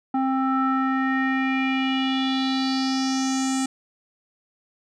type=tone with low-pass filter sweep; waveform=square; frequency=264.6 Hz; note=C4; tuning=20 cents sharp; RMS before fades=-23 dBFS; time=0.14-3.66 s; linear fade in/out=5 ms; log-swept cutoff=1000 to 7900 Hz; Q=4.6; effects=none